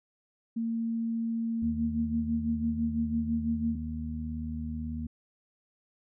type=tone; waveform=sine; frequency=228.6 Hz; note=A#3; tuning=34 cents flat; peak=-28 dBFS; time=0.56-3.76 s; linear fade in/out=10 ms
type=harmonic tone; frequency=78.2 Hz; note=D#2; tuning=9 cents sharp; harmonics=1 / 2 / 3; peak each=-36 / -42 / -35 dBFS; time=1.62-5.07 s; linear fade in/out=5 ms
effects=none